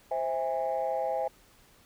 sine chord, C augmented, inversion none, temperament just, 523.3 / 654.1 / 817.6 Hz, C5 / E5 / G#5, 0 / -14 / -27 cents, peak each -31 dBFS, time 0.11-1.28 s, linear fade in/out 5 ms, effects tanh soft clip ceiling -21 dBFS + pink hiss -60 dBFS RMS until 1.85 s

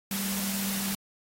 sine tone in noise, 196 Hz, G3, in tune, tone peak -32 dBFS, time 0.11-0.95 s, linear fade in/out 2 ms, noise white, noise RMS -33 dBFS, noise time 0.11-0.95 s, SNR -2 dB, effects AAC 48 kbps

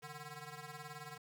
10% pulse ring-modulated tone, 298.2 Hz, D4, 27 cents sharp, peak -36 dBFS, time 0.02-1.18 s, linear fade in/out 10 ms, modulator 438 Hz, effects none

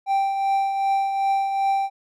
triangle tone with tremolo, 784 Hz, G5, in tune, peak -15 dBFS, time 0.06-1.9 s, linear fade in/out 50 ms, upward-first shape triangle, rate 2.6 Hz, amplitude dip 50%, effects none

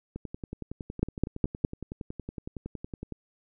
two click trains, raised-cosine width 3 ms, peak -10 / -23 dBFS, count 4 / 33, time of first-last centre 1.03-1.649 / 0.16-3.123 s, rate 4.85 / 10.8 Hz, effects none

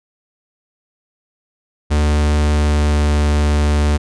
45% pulse tone with pitch glide, 74.5 to 74.03 Hz, D2 to D2, +25 to +14 cents, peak -12 dBFS, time 1.9-3.98 s, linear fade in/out 20 ms, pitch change -11 cents, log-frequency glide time 2.46-3.11 s, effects resampled to 22050 Hz

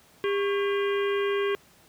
harmonic tone with a mistuned harmonic, 401.4 Hz, G4, 41 cents sharp, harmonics 1 / 3 / 4 / 5 / 6 / 7 / 8, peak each -24 / -34 / -36 / -38 / -40 / -41 / -42 dBFS, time 0.24-1.55 s, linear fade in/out 0 ms, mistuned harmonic 3, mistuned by -150 cents, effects pink hiss -57 dBFS RMS until 1.88 s + high-pass 80 Hz 12 dB/octave

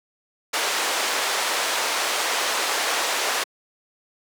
pink band-pass noise, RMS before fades -24 dBFS, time 0.53-3.44 s, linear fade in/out 10 ms, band 600 to 8400 Hz, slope 12 dB/octave, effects high-pass 300 Hz 12 dB/octave

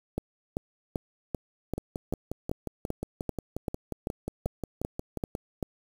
two click trains, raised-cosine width 2 ms, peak -16 / -19 dBFS, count 15 / 21, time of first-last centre 0.18-5.627 / 1.78-5.351 s, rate 2.57 / 5.6 Hz, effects 7-bit

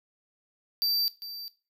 square tone with echo, 4665 Hz, D8, 12 cents flat, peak -24 dBFS, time 0.82-1.08 s, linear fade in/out 0 ms, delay 400 ms, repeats 1, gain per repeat -13 dB, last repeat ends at 1.48 s, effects noise-tail reverb RT60 0.3 s tail -17 dB re dry

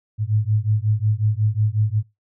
sine beating tone pair, 104.4 / 109.9 Hz, G#2 / A2, +10 / -2 cents, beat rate 5.5 Hz, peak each -20 dBFS, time 0.18-2.03 s, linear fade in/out 50 ms, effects noise-tail reverb RT60 0.2 s tail -20 dB re dry

